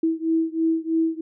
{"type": "beating tone pair", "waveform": "sine", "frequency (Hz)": [323.8, 326.9], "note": ["E4", "E4"], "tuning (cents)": [-31, -14], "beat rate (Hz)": 3.1, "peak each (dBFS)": [-22, -23], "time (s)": [0.03, 1.21], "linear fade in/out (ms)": 5, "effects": []}